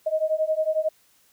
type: beating tone pair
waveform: sine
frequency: 622 / 633 Hz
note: D#5 / D#5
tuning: -1 / +30 cents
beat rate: 11 Hz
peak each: -24 dBFS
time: 0.06-0.89 s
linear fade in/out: 10 ms
effects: white hiss -61 dBFS RMS until 1.32 s